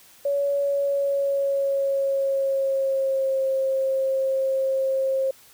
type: tone with pitch glide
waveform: sine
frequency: 564 to 533.6 Hz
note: C#5 to C5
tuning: +30 to +34 cents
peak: -20 dBFS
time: 0.25-5.31 s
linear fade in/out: 5 ms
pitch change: -96 cents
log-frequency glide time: 0.59-3.42 s
effects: white hiss -52 dBFS RMS until 5.53 s